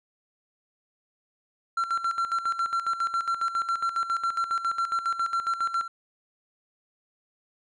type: tone with tremolo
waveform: triangle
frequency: 1360 Hz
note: F6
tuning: 46 cents flat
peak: -21 dBFS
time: 1.77-5.88 s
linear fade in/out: 5 ms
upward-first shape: square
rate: 7.3 Hz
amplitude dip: 70%
effects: resampled to 24000 Hz